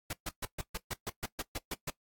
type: noise bursts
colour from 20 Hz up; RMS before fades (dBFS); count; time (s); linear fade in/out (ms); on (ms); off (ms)
pink; -36; 12; 0.1-1.902; 5; 31; 130
effects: noise-tail reverb RT60 0.1 s tail -19 dB re dry + AAC 64 kbps